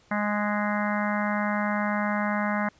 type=harmonic tone with a mistuned harmonic; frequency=207.7 Hz; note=G#3; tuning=in tune; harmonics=1 / 3 / 4 / 5 / 6 / 7 / 8 / 9 / 10; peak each=-27 / -32 / -33 / -34 / -35 / -35 / -36 / -37 / -37 dBFS; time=0.11-2.69 s; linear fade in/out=5 ms; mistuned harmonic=7; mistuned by=+21 cents; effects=pink hiss -60 dBFS RMS until 2.79 s + resampled to 16000 Hz